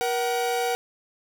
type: tone pair together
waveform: 45% pulse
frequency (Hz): 476.4 / 756.2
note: A#4 / F#5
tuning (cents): +38 / +38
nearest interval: minor sixth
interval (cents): 800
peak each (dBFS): -26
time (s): 0.01-0.75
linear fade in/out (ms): 0
effects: none